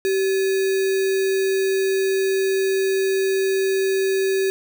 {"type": "tone with sample-and-hold", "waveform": "sine", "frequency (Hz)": 384.8, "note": "G4", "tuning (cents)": -32, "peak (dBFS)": -17, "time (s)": [0.05, 4.5], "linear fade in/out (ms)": 0, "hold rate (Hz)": 2100, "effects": []}